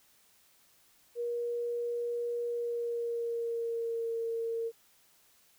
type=tone with pitch glide; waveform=sine; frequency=475.8 to 458.3 Hz; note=A#4 to A#4; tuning=+35 to -29 cents; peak=-31 dBFS; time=1.15-4.72 s; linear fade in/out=50 ms; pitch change=-64 cents; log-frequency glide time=2.46-4.17 s; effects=white hiss -65 dBFS RMS until 5.58 s